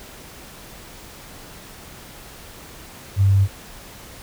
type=tone; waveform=sine; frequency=98 Hz; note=G2; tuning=in tune; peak=-12 dBFS; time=3.16-3.48 s; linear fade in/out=50 ms; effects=pink hiss -41 dBFS RMS until 4.22 s